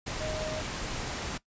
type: tone in noise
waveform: sine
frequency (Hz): 622.3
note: D#5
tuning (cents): 0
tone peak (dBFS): -34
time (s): 0.2-0.61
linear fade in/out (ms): 10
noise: pink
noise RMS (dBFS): -35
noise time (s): 0.06-1.38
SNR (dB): -2
effects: noise-tail reverb RT60 0.1 s tail -18 dB re dry + resampled to 16000 Hz